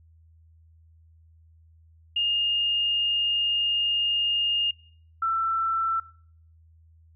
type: tone pair in turn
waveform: sine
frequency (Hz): 2832 / 1336.5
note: F7 / E6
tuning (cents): +23 / +23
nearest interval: octave + minor second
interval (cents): 1300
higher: first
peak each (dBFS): -22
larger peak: neither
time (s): 2.16-4.71 / 5.22-6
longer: first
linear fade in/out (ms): 5
effects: noise-tail reverb RT60 0.6 s tail -22 dB re dry + added 81 Hz sine -53 dBFS peak until 7.15 s